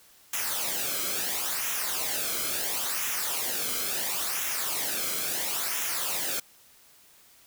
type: noise with flanger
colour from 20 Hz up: white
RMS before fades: -30 dBFS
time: 0.33-6.4 s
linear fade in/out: 5 ms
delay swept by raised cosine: 0.22 to 1.11 ms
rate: 0.73 Hz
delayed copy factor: -0.65
effects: white hiss -57 dBFS RMS until 7.46 s